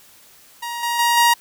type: tone with level steps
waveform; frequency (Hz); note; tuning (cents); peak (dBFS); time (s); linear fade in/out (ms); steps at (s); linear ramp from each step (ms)
sawtooth; 945; A#5; +23; -22 / -16 / -11 / -8; 0.62-1.34; 10; 0.83 / 0.99 / 1.17; 2
effects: white hiss -49 dBFS RMS until 1.4 s